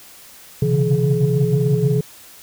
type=tone cluster; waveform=sine; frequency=127.8 / 137.6 / 144 / 168 / 423.9 Hz; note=C3 / C#3 / D3 / E3 / G#4; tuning=-40 / -12 / -34 / +33 / +35 cents; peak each=-20 dBFS; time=0.62-2.01 s; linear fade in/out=5 ms; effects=tanh soft clip ceiling -5 dBFS + white hiss -43 dBFS RMS until 2.42 s